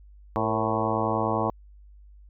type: harmonic tone with a mistuned harmonic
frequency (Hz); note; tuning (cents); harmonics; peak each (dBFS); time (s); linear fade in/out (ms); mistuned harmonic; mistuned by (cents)
110; A2; 0; 1 / 2 / 3 / 4 / 5 / 6 / 7 / 8 / 9 / 10; -32 / -32 / -32 / -32 / -32 / -32 / -32 / -32 / -32 / -32; 0.36-1.5; 0; 4; +64
effects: added 50 Hz sine -47 dBFS peak until 2.29 s